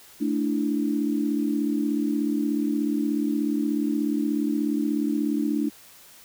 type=chord; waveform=sine; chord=A suspended fourth; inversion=none; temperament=just; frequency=220 / 293.3 / 330 Hz; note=A3 / D4 / E4; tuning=0 / -2 / +2 cents; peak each=-27 / -24 / -30 dBFS; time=0.2-5.7 s; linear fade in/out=20 ms; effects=white hiss -50 dBFS RMS until 6.24 s